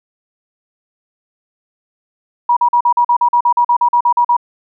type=tone bursts; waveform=sine; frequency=961 Hz; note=B5; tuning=48 cents flat; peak=-8 dBFS; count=16; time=2.49-4.367 s; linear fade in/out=5 ms; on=77 ms; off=43 ms; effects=none